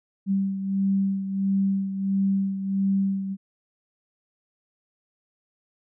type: beating tone pair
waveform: sine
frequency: 194.7 / 196.2 Hz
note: G3 / G3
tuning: -12 / +2 cents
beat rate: 1.5 Hz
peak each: -22 / -29 dBFS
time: 0.26-3.37 s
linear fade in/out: 50 ms
effects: none